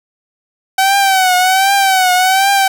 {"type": "tone with vibrato", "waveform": "sawtooth", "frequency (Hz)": 760, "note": "F#5", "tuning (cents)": 46, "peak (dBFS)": -5, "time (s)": [0.78, 2.68], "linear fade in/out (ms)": 5, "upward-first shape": "triangle", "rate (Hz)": 1.3, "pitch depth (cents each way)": 89, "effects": []}